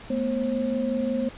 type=tone cluster; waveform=sine; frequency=221 / 246.6 / 534 Hz; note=A3 / B3 / C5; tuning=+8 / -2 / +35 cents; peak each=-29 / -26 / -28 dBFS; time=0.1-1.29 s; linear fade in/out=5 ms; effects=pink hiss -44 dBFS RMS until 1.37 s + resampled to 8000 Hz